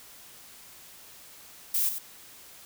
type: noise with echo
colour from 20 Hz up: violet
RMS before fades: -26 dBFS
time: 1.74-1.89 s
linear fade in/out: 5 ms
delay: 95 ms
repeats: 1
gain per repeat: -8 dB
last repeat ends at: 1.985 s
effects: white hiss -50 dBFS RMS until 2.65 s